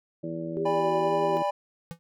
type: harmonic tone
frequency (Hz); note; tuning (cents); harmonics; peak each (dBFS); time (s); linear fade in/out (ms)
82.41; E2; 0; 2 / 3 / 4 / 5 / 6 / 7; -36 / -41 / -34 / -44 / -48 / -37; 0.23-1.43; 10
type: tone with vibrato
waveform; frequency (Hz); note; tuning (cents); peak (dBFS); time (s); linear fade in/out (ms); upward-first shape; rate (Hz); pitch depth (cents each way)
sine; 392; G4; 0; -27; 0.57-1.37; 0; sine; 2; 48
type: chord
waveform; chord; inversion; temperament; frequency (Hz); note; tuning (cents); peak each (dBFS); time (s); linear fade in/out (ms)
triangle; G# diminished; second; equal with one note detuned; 587.3 / 812.1 / 987.8; D5 / G#5 / B5; 0 / -39 / 0; -26 / -27 / -28; 0.65-1.51; 10
type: tone with exponential decay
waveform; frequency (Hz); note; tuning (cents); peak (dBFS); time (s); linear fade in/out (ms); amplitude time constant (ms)
square; 168; E3; +33; -31; 1.91-1.99; 0; 17
effects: none